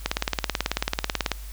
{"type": "click train", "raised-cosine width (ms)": 0.2, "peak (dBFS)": -5, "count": 24, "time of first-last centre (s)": [0.06, 1.317], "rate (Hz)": 18.3, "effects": ["added 50 Hz sine -35 dBFS peak until 1.52 s", "white hiss -47 dBFS RMS until 1.52 s"]}